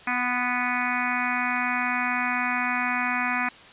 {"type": "harmonic tone with a mistuned harmonic", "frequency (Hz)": 246.9, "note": "B3", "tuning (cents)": 0, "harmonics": [1, 3, 4, 5, 6, 7, 8, 9, 10], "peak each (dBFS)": [-32, -32, -32, -32, -32, -32, -32, -32, -32], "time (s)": [0.07, 3.49], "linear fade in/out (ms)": 5, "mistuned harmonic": 4, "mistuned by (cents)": 20, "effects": ["white hiss -47 dBFS RMS until 3.72 s", "resampled to 8000 Hz"]}